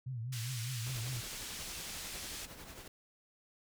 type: tone with vibrato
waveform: sine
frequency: 121.3 Hz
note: B2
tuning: 31 cents flat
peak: -37 dBFS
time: 0.06-1.21 s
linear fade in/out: 10 ms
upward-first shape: triangle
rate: 5 Hz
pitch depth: 170 cents each way
type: band-pass noise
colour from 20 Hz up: white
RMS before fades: -45 dBFS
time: 0.32-2.46 s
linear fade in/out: 10 ms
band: 1800 to 8300 Hz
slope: 12 dB/octave
type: noise with tremolo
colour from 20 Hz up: pink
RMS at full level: -48 dBFS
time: 0.86-2.88 s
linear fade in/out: 5 ms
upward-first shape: sine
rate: 11 Hz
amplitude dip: 45%
effects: none